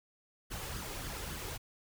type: noise with flanger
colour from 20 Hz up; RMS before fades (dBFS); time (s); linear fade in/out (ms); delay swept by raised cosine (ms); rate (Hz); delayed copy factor
pink; -41; 0.5-1.58; 20; 0.6 to 2.4; 3.6; +0.55
effects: none